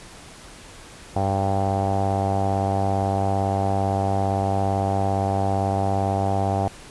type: tone with low-pass filter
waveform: sawtooth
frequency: 97.7 Hz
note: G2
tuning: 5 cents flat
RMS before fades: -22 dBFS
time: 1.16-6.68 s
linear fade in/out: 0 ms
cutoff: 750 Hz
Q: 8
effects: pink hiss -43 dBFS RMS until 6.9 s + resampled to 24000 Hz